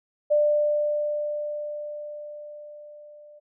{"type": "tone with level ramp", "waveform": "sine", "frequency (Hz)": 594, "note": "D5", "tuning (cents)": 20, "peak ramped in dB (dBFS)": [-16, -46], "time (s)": [0.3, 3.4], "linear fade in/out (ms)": 20, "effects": []}